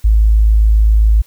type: tone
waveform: sine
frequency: 53.7 Hz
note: A1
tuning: 41 cents flat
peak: -6 dBFS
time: 0.04-1.22 s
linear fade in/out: 10 ms
effects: white hiss -49 dBFS RMS until 1.26 s

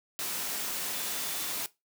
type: tone in noise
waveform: sine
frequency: 3520 Hz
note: A7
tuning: in tune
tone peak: -45 dBFS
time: 0.94-1.52 s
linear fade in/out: 0 ms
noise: white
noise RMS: -34 dBFS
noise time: 0.19-1.66 s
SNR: -14 dB
effects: noise-tail reverb RT60 0.2 s tail -18 dB re dry + high-pass 150 Hz 12 dB/octave

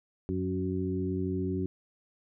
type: harmonic tone with a mistuned harmonic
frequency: 93 Hz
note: F#2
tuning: 9 cents sharp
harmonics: 1 / 2 / 3 / 4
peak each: -34 / -34 / -34 / -34 dBFS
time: 0.29-1.66 s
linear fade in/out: 0 ms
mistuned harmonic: 2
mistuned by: -20 cents
effects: none

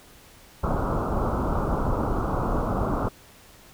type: low-pass noise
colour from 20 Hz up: pink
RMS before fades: -25 dBFS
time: 0.63-3.09 s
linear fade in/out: 10 ms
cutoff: 1400 Hz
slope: 96 dB/octave
effects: pink hiss -51 dBFS RMS until 3.73 s

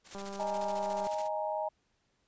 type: noise with tremolo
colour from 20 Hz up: white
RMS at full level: -45 dBFS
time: 0.04-1.29 s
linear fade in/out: 50 ms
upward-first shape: square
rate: 14 Hz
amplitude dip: 60%
type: click train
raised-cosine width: 1 ms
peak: -30 dBFS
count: 183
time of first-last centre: 0.15-1.069 s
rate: 198 Hz
type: chord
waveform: sine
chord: D# suspended fourth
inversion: none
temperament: equal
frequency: 622.3 / 830.6 / 932.3 Hz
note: D#5 / G#5 / A#5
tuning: 0 / 0 / 0 cents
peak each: -34 / -36 / -38 dBFS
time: 0.39-1.69 s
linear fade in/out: 10 ms
effects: pink hiss -75 dBFS RMS until 2.27 s + resampled to 16000 Hz

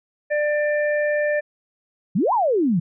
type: harmonic tone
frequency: 594 Hz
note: D5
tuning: 20 cents sharp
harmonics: 1 / 3 / 4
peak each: -19 / -25 / -36 dBFS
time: 0.3-1.41 s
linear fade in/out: 20 ms
type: exponential two-way sweep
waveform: sine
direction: up then down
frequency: 155.56 to 1046.5 to 155.56 Hz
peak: -16 dBFS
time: 2.15-2.8 s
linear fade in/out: 10 ms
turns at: 2.33 s
effects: none

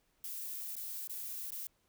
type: noise with dropouts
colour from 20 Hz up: violet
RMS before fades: -42 dBFS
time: 0.24-1.67 s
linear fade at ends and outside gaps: 2 ms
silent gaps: 0.755-0.765 / 1.074-1.095 / 1.506-1.519 s
effects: pink hiss -75 dBFS RMS until 1.88 s

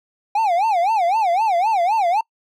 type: tone with vibrato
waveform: triangle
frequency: 784 Hz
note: G5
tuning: in tune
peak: -13 dBFS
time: 0.35-2.21 s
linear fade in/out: 5 ms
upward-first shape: sine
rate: 3.9 Hz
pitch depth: 250 cents each way
effects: noise-tail reverb RT60 0.1 s tail -25 dB re dry

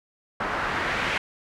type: noise with low-pass filter sweep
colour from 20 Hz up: white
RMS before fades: -27 dBFS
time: 0.4-1.18 s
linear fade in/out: 5 ms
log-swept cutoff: 1300 to 2200 Hz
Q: 1.5
effects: none

